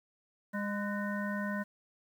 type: harmonic tone with a mistuned harmonic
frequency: 203.8 Hz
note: G#3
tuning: 32 cents flat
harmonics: 1 / 3 / 5 / 7 / 9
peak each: -34 / -41 / -43 / -41 / -42 dBFS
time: 0.53-1.64 s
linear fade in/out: 20 ms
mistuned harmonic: 7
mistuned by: +80 cents
effects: 10-bit